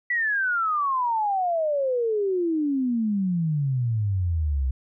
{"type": "exponential sweep", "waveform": "sine", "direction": "down", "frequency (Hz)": [1975.5, 63.2], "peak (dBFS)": -21, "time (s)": [0.1, 4.71], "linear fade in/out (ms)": 5, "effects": []}